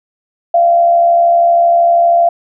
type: tone with frequency modulation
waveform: sine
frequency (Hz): 687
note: F5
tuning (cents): -29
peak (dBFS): -6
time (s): 0.54-2.29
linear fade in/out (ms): 5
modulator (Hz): 72.8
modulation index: 0.32
effects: none